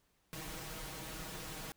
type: noise with comb filter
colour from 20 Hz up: pink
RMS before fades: -45 dBFS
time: 0.33-1.72 s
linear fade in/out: 0 ms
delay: 6.3 ms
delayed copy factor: +0.9
effects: pink hiss -75 dBFS RMS until 1.76 s